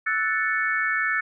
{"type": "chord", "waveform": "sine", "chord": "F# minor seventh", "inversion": "third", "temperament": "equal", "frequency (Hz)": [1318.5, 1480, 1760, 2217], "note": ["E6", "F#6", "A6", "C#7"], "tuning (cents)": [0, 0, 0, 0], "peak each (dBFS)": [-29, -28, -24, -29], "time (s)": [0.06, 1.21], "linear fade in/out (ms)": 10, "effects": []}